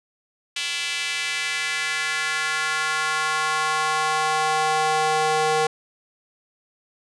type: tone with high-pass filter sweep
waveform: square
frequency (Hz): 155.56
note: D#3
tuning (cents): 0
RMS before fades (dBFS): -23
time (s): 0.56-5.67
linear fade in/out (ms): 5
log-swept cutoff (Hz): 2800 to 580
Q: 2
effects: resampled to 22050 Hz